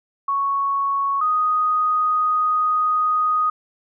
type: tone pair in turn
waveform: sine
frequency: 1109 / 1244.8 Hz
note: C#6 / D#6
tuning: 0 / 0 cents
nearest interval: major second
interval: 200 cents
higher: second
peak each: -18 / -16 dBFS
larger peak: second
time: 0.28-1.21 / 1.21-3.5 s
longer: second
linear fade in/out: 5 ms
effects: none